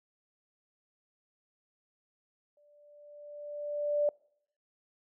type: tone with exponential growth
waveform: sine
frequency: 587.3 Hz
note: D5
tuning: in tune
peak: -23 dBFS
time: 2.57-4.09 s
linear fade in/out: 2 ms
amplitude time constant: 330 ms
effects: noise-tail reverb RT60 0.7 s tail -26 dB re dry